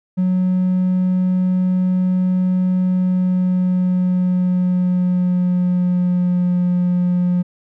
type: tone with pitch glide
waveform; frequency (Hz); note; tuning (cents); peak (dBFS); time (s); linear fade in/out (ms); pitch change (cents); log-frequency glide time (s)
triangle; 183.7 to 178.37; F#3 to F3; -12 to +37; -11; 0.17-7.43; 20; -51; 2.82-6.6
effects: tanh soft clip ceiling -8 dBFS